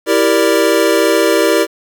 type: chord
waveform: square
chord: E half-diminished seventh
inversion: none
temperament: equal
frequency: 329.6 / 392 / 466.2 / 587.3 Hz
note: E4 / G4 / Bb4 / D5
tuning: 0 / 0 / 0 / 0 cents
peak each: -16 dBFS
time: 0.06-1.67 s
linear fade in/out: 50 ms
effects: 7-bit